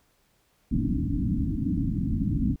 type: low-pass noise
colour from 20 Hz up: white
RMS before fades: -26 dBFS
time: 0.71-2.56 s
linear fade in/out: 10 ms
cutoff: 300 Hz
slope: 96 dB/octave
effects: pink hiss -67 dBFS RMS until 2.6 s